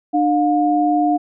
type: tone pair together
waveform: sine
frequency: 299.8 / 713 Hz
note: D4 / F5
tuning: +36 / +36 cents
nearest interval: octave + minor third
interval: 1500 cents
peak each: -16 dBFS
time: 0.13-1.18 s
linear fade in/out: 20 ms
effects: none